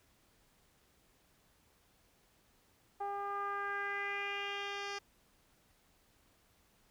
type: tone with low-pass filter sweep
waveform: 10% pulse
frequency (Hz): 401.9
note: G4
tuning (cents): +43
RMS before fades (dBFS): -39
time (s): 3-4.99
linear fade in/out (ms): 10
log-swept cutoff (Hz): 850 to 4700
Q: 3.3
effects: pink hiss -70 dBFS RMS until 6.9 s